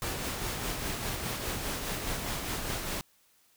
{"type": "noise with tremolo", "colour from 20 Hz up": "pink", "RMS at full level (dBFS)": -33, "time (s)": [0.02, 3.01], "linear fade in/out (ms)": 0, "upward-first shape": "sine", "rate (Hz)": 4.9, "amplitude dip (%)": 35, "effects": ["white hiss -66 dBFS RMS until 3.56 s"]}